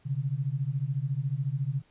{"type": "beating tone pair", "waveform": "sine", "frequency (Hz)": [130, 144], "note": ["C3", "D3"], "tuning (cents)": [-11, -34], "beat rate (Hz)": 14, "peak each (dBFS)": -30, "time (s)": [0.05, 1.82], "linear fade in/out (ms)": 20, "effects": ["pink hiss -65 dBFS RMS until 1.9 s", "resampled to 8000 Hz"]}